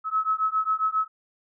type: beating tone pair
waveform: sine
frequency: 1287 / 1294.4 Hz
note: E6 / E6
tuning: -42 / -32 cents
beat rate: 7.4 Hz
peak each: -25 dBFS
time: 0.04-1.08 s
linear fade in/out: 50 ms
effects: none